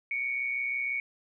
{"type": "tone pair together", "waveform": "sine", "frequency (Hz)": [2231, 2357], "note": ["C#7", "D7"], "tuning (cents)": [11, 6], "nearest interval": "minor second", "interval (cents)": 95, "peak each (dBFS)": [-29, -37], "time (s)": [0.11, 1], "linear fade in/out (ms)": 2, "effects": []}